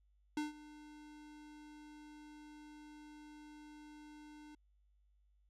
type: tone with ADSR envelope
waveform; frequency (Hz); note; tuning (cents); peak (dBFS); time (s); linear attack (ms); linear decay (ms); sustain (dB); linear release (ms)
square; 300; D4; +37; -35; 0.37-4.55; 3; 150; -19; 4
effects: added 50 Hz sine -69 dBFS peak until 5.49 s + low-pass 8000 Hz 12 dB/octave